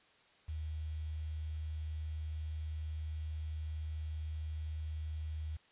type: tone with quantisation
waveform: sine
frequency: 77.78 Hz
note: D#2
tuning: in tune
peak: -37 dBFS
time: 0.48-5.57 s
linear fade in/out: 10 ms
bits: 10
effects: white hiss -66 dBFS RMS until 5.71 s + resampled to 8000 Hz